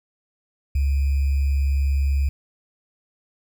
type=tone with sample-and-hold; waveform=sine; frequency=69.3 Hz; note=C#2; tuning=in tune; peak=-17 dBFS; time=0.75-2.29 s; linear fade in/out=5 ms; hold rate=2450 Hz; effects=none